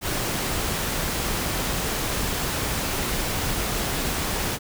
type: noise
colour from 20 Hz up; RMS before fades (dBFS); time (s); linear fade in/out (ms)
pink; -26; 0.01-4.59; 50
effects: none